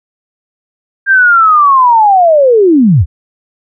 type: linear sweep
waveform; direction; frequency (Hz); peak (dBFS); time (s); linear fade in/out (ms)
sine; down; 1605 to 61.74; -3; 1.06-3.06; 50
effects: none

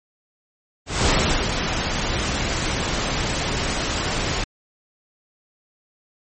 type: noise with ADSR envelope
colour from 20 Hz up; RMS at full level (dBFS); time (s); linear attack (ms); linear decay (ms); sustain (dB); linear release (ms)
pink; -17; 0.86-4.44; 200; 410; -6; 4
effects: MP3 32 kbps

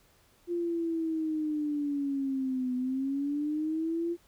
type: linear two-way sweep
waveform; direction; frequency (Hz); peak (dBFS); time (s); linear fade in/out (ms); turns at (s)
sine; down then up; 349.2 to 250 to 345.9; -28; 0.47-4.17; 50; 2.75
effects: pink hiss -64 dBFS RMS until 4.27 s

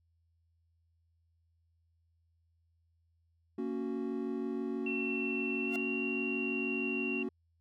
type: chord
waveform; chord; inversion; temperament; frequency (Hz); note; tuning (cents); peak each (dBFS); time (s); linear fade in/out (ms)
triangle; F# major; first; just; 231.2 / 277.5 / 370; A#3 / C#4 / F#4; -14 / +2 / 0; -36; 3.58-7.29; 5
type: tone with pitch glide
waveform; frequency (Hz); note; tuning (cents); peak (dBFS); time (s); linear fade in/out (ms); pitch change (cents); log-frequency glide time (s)
sine; 2710 to 2751; E7 to F7; +47 to -27; -35; 4.86-7.23; 5; +26; 5.64-5.75
type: tone with exponential growth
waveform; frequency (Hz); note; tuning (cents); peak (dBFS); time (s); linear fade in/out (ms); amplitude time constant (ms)
sawtooth; 698.5; F5; 0; -33; 5.67-5.76; 2; 18
effects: added 83 Hz sine -70 dBFS peak until 7.6 s

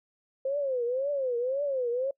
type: tone with vibrato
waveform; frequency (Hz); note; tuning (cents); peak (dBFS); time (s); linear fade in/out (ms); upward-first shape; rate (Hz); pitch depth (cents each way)
sine; 523.3; C5; 0; -26; 0.45-2.11; 5; triangle; 1.9; 200
effects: noise-tail reverb RT60 0.1 s tail -25 dB re dry

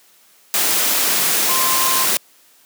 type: tone in noise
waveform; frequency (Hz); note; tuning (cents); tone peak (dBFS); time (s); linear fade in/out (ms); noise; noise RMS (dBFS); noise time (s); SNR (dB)
sine; 1046.5; C6; 0; -21; 1.49-2.05; 0; white; -17; 0.54-2.17; -7
effects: white hiss -52 dBFS RMS until 2.65 s + high-pass 200 Hz 12 dB/octave

